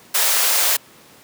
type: high-pass noise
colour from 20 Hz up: white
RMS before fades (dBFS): -17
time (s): 0.14-0.77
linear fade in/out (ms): 10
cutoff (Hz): 460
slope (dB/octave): 24
effects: pink hiss -47 dBFS RMS until 1.23 s + high-pass 150 Hz 12 dB/octave